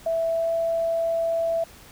sine tone with pitch glide, 659.3 to 663.5 Hz, E5 to E5, 0 to +11 cents, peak -21 dBFS, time 0.06-1.64 s, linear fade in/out 5 ms, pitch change +11 cents, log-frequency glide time 0.28-0.52 s, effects pink hiss -48 dBFS RMS until 1.91 s

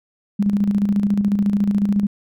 sine tone with tremolo, 202.7 Hz, G#3, 42 cents flat, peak -13 dBFS, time 0.39-2.07 s, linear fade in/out 10 ms, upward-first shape square, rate 14 Hz, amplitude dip 50%, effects none

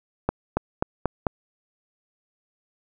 accelerating click train, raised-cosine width 1 ms, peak -7 dBFS, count 5, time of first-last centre 0.29-1.268 s, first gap 280 ms, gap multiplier 0.91, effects none

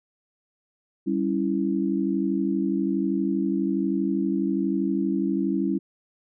sine chord, C# diminished, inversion second, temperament equal, 196 / 277.2 / 329.6 Hz, G3 / C#4 / E4, 0 / 0 / 0 cents, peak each -26 dBFS, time 1.06-5.79 s, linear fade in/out 20 ms, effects none

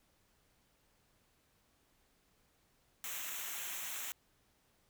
white noise with comb filter, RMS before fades -42 dBFS, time 3.04-4.12 s, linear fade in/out 0 ms, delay 0.21 ms, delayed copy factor -0.7, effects pink hiss -73 dBFS RMS until 4.89 s

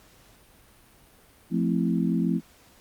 sine chord, F major seventh, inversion none, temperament equal, 174.61 / 220 / 261.6 / 329.6 Hz, F3 / A3 / C4 / E4, 0 / 0 / 0 / 0 cents, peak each -25 / -27 / -28 / -31 dBFS, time 1.5-2.41 s, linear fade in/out 50 ms, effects pink hiss -56 dBFS RMS until 2.8 s + Opus 48 kbps

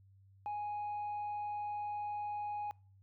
sine tone with tanh clipping, 830.6 Hz, G#5, in tune, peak -37 dBFS, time 0.46-2.71 s, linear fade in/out 0 ms, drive 1 dB, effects noise-tail reverb RT60 0.4 s tail -25 dB re dry + added 97 Hz sine -60 dBFS peak until 3.02 s

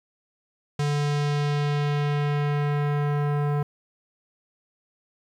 square tone with low-pass filter sweep, 145.9 Hz, D3, 11 cents flat, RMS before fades -24 dBFS, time 0.79-3.63 s, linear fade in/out 5 ms, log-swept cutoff 6900 to 1200 Hz, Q 1, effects 9-bit

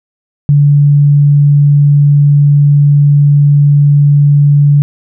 sine tone, 144.4 Hz, D3, 29 cents flat, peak -3 dBFS, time 0.49-4.82 s, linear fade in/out 0 ms, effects none

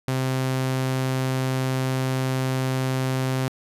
sawtooth tone, 130.81 Hz, C3, in tune, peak -18 dBFS, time 0.08-3.48 s, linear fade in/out 0 ms, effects resampled to 32000 Hz

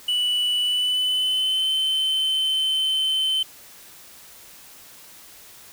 triangle tone with pitch glide, 2960 to 3073 Hz, F#7 to G7, 0 to -35 cents, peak -18 dBFS, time 0.08-3.43 s, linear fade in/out 5 ms, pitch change +65 cents, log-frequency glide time 0.61-1.69 s, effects white hiss -46 dBFS RMS until 5.72 s

